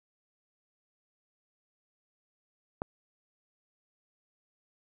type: click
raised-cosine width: 1 ms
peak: -18 dBFS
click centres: 2.819 s
effects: 10-bit